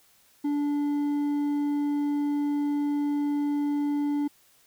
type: tone with hard clipping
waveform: triangle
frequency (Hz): 290.3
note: D4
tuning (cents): -20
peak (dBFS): -25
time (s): 0.44-4.28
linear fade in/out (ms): 10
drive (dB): 7
effects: white hiss -61 dBFS RMS until 4.66 s